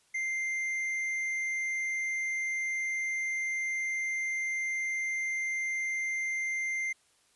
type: tone with tanh clipping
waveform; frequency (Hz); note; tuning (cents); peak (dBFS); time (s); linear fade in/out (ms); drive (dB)
triangle; 2093; C7; 0; -31; 0.14-6.93; 10; 10
effects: white hiss -67 dBFS RMS until 7.35 s + resampled to 24000 Hz